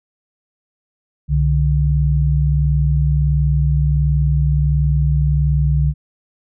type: tone pair together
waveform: sine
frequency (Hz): 65.41 / 146.83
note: C2 / D3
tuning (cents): 0 / 0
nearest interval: octave + major second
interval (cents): 1400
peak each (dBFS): -15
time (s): 1.28-5.94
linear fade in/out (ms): 50
effects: none